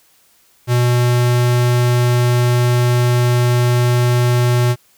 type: tone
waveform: square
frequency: 122.2 Hz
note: B2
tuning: 18 cents flat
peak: -12 dBFS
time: 0.67-4.76 s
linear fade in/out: 50 ms
effects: white hiss -54 dBFS RMS until 4.97 s